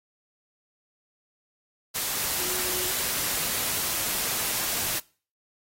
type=tone in noise; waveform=sine; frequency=365 Hz; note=F#4; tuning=24 cents flat; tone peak=-38 dBFS; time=2.37-2.91 s; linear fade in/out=20 ms; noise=white; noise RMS=-28 dBFS; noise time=1.94-5 s; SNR=-13 dB; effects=noise-tail reverb RT60 0.4 s tail -23 dB re dry + AAC 48 kbps